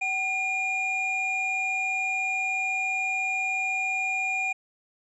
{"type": "tone pair together", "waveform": "triangle", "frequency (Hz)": [761, 2419], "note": ["F#5", "D#7"], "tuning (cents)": [48, -49], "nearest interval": "octave + minor sixth", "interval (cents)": 2003, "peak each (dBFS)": [-31, -24], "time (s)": [0.01, 4.53], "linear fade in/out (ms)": 10, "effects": ["resampled to 24000 Hz"]}